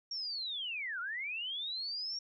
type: linear two-way sweep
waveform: sine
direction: down then up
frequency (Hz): 5610 to 1360 to 5610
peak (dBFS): -36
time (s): 0.11-2.19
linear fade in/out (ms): 5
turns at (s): 1
effects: none